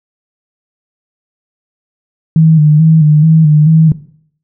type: tone with vibrato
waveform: sine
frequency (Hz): 155.56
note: D#3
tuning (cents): 0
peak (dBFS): -3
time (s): 2.36-3.92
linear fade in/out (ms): 2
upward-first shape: square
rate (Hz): 2.3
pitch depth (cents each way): 49
effects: noise-tail reverb RT60 0.6 s tail -17 dB re dry